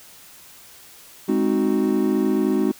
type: chord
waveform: triangle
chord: Ab dominant seventh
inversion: none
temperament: equal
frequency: 207.7 / 261.6 / 311.1 / 370 Hz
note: Ab3 / C4 / Eb4 / Gb4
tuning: 0 / 0 / 0 / 0 cents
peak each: -21 dBFS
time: 1.28-2.72 s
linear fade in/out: 10 ms
effects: white hiss -46 dBFS RMS until 2.79 s